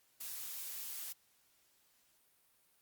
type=noise; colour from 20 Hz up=blue; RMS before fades=-44 dBFS; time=0.2-1.13 s; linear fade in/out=10 ms; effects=white hiss -72 dBFS RMS until 2.81 s + Opus 48 kbps